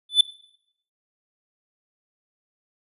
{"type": "tone with exponential growth", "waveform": "triangle", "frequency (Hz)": 3500, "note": "A7", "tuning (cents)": -10, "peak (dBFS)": -6, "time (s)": [0.09, 0.21], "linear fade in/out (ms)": 5, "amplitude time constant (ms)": 24, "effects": ["noise-tail reverb RT60 0.7 s tail -18 dB re dry", "resampled to 32000 Hz"]}